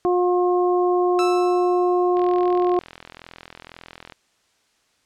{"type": "harmonic tone", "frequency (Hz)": 357.8, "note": "F4", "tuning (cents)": 42, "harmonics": [1, 2, 3], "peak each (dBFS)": [-17, -23, -27], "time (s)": [0.05, 2.79], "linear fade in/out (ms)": 0}
{"type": "tone with exponential decay", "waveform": "sawtooth", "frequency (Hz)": 1319, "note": "E6", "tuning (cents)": 1, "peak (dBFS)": -19, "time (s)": [1.19, 2.21], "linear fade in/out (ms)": 0, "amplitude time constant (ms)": 220}
{"type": "click train", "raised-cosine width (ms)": 0.3, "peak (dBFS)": -22, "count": 83, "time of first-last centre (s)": [2.17, 4.122], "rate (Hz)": 42}
{"effects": ["white hiss -64 dBFS RMS until 5.05 s", "low-pass 7000 Hz 12 dB/octave"]}